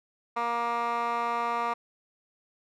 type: tone with band-pass filter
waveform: 15% pulse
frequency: 235.6 Hz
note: A#3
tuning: 19 cents sharp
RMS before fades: -29 dBFS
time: 0.36-1.74 s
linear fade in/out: 10 ms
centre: 1200 Hz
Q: 2.8
effects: none